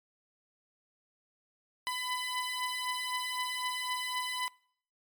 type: beating tone pair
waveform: 15% pulse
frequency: 1000 / 1003.9 Hz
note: B5 / B5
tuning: +21 / +28 cents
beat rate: 3.9 Hz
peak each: -31 / -28 dBFS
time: 1.87-4.48 s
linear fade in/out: 0 ms
effects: noise-tail reverb RT60 0.6 s tail -25 dB re dry + MP3 96 kbps